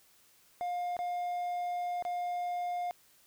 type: tone with dropouts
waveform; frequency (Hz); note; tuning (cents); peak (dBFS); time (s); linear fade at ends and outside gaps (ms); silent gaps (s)
triangle; 709; F5; +26; -30; 0.61-2.91; 0; 0.967-0.99 / 2.024-2.051
effects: white hiss -64 dBFS RMS until 3.26 s